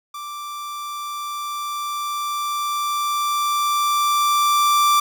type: tone with level ramp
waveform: 45% pulse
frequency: 1174.7 Hz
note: D6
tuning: in tune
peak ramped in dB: -30 to -13 dBFS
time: 0.14-5 s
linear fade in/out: 5 ms
effects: none